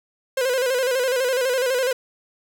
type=tone with vibrato; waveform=45% pulse; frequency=511 Hz; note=C5; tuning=41 cents flat; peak=-19 dBFS; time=0.37-1.93 s; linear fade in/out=5 ms; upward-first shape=square; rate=12 Hz; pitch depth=66 cents each way; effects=none